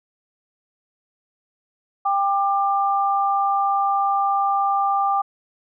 sine tone pair together, 793.2 / 1190 Hz, G5 / D6, +20 / +22 cents, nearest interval perfect fifth, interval 702 cents, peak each -19 / -21 dBFS, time 2.05-5.22 s, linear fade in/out 10 ms, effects none

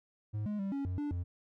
triangle tone with pitch steps, 106.1 / 208.9 / 195.8 / 278 / 91.1 / 292.7 / 88 Hz, G#2 / G#3 / G3 / C#4 / F#2 / D4 / F2, +38 / +10 / -2 / +5 / -26 / -6 / +14 cents, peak -31 dBFS, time 0.33-1.24 s, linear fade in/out 20 ms, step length 130 ms, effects none

